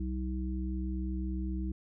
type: harmonic tone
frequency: 63.9 Hz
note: C2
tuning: 40 cents flat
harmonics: 1 / 3 / 5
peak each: -33 / -38 / -40 dBFS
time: 0-1.72 s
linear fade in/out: 5 ms
effects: none